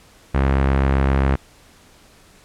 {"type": "tone with low-pass filter", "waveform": "sawtooth", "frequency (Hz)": 67.6, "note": "C#2", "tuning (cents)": -43, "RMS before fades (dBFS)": -17, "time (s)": [0.34, 1.36], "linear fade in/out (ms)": 10, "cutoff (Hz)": 1900, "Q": 1.1, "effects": ["pink hiss -50 dBFS RMS until 2.44 s", "low-pass 11000 Hz 12 dB/octave"]}